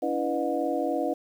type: tone cluster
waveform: sine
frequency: 285.9 / 329.3 / 494 / 609 / 719 Hz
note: D4 / E4 / B4 / D#5 / F#5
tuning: -46 / -2 / 0 / -37 / -50 cents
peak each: -31 dBFS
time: 0.02-1.14 s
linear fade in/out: 10 ms
effects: 9-bit